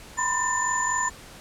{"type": "tone cluster", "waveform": "sine", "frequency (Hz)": [983, 1027, 1786, 7040], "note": ["B5", "C6", "A6", "A8"], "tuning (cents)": [-8, -33, 25, 0], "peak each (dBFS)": -28, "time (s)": [0.17, 1.1], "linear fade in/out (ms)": 20, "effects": ["pink hiss -45 dBFS RMS until 1.4 s", "low-pass 11000 Hz 12 dB/octave"]}